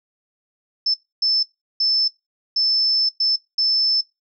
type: tone bursts at uneven times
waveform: sine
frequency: 5274 Hz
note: E8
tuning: in tune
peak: -16 dBFS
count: 6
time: 0.86-0.94 / 1.22-1.43 / 1.8-2.08 / 2.56-3.09 / 3.2-3.36 / 3.58-4.01 s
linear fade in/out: 5 ms
effects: noise-tail reverb RT60 0.2 s tail -19 dB re dry